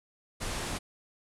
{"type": "low-pass noise", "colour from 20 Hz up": "pink", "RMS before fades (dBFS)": -35, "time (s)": [0.4, 0.79], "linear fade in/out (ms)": 20, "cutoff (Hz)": 11000, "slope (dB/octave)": 48, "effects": []}